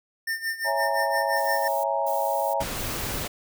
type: tone with tremolo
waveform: square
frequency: 1806 Hz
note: A6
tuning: 45 cents sharp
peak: -25 dBFS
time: 0.27-1.68 s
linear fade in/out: 5 ms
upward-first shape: sine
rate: 5.8 Hz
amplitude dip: 80%
type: chord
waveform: sine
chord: A# half-diminished seventh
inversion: first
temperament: equal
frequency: 554.4 / 659.3 / 830.6 / 932.3 Hz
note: C#5 / E5 / G#5 / A#5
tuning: 0 / 0 / 0 / 0 cents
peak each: -28 dBFS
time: 0.64-2.65 s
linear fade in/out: 50 ms
type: noise bursts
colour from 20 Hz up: violet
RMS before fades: -37 dBFS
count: 3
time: 1.36-3.24 s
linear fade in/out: 10 ms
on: 480 ms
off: 220 ms
type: noise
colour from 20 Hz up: pink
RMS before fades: -31 dBFS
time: 2.6-3.28 s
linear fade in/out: 10 ms
effects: none